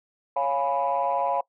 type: chord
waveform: sine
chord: C# dominant seventh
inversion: none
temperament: equal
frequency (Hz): 554.4 / 698.5 / 830.6 / 987.8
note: C#5 / E#5 / G#5 / B5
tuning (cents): 0 / 0 / 0 / 0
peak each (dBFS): -27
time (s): 0.36-1.41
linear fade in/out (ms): 5
effects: noise-tail reverb RT60 0.1 s tail -22 dB re dry + tanh soft clip ceiling -15 dBFS